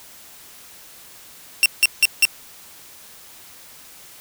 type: tone bursts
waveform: sawtooth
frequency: 2732 Hz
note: F7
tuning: 39 cents flat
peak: -7 dBFS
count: 4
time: 1.63-2.252 s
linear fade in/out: 0 ms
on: 28 ms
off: 170 ms
effects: white hiss -44 dBFS RMS until 4.2 s